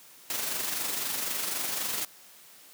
white noise with amplitude modulation, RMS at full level -30 dBFS, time 0.3-2.05 s, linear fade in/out 2 ms, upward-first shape sine, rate 23.9 Hz, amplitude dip 40%, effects white hiss -53 dBFS RMS until 2.73 s + high-pass 150 Hz 12 dB/octave

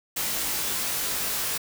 white noise with comb filter, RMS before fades -28 dBFS, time 0.16-1.58 s, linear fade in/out 10 ms, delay 20 ms, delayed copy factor +0.7, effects none

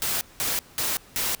white noise bursts, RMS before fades -26 dBFS, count 4, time 0.02-1.35 s, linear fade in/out 0 ms, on 190 ms, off 190 ms, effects pink hiss -51 dBFS RMS until 1.4 s

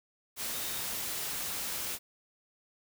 sine tone in noise, 3693 Hz, A#7, 17 cents flat, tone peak -46 dBFS, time 0.5-0.87 s, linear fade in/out 50 ms, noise white, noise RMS -36 dBFS, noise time 0.36-1.99 s, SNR -13 dB, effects none

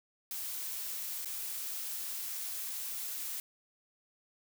blue noise with dropouts, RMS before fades -39 dBFS, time 0.31-3.4 s, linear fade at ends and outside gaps 1 ms, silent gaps 1.248-1.257 s, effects none

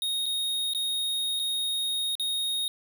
square tone with dropouts, 3729 Hz, A#7, in tune, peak -27 dBFS, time 0.02-2.68 s, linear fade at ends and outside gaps 1 ms, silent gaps 0.258-0.263 / 0.735-0.748 / 1.393-1.397 / 2.153-2.197 s, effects none

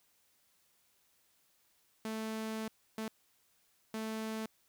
sawtooth tone bursts at uneven times, 220 Hz, A3, in tune, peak -33 dBFS, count 3, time 2.05-2.68 / 2.98-3.08 / 3.94-4.46 s, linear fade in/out 2 ms, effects white hiss -72 dBFS RMS until 4.68 s

